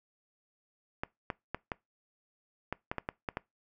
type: clicks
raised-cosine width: 0.5 ms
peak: -18 dBFS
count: 10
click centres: 1.035 / 1.302 / 1.546 / 1.718 / 2.726 / 2.915 / 2.983 / 3.089 / 3.288 / 3.371 s
effects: noise-tail reverb RT60 0.2 s tail -23 dB re dry